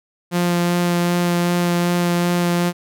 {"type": "tone with vibrato", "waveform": "sawtooth", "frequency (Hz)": 174.61, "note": "F3", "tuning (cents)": 0, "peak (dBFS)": -12, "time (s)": [0.31, 2.73], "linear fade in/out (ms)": 50, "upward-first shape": "sine", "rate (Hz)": 2.6, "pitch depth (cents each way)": 10, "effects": []}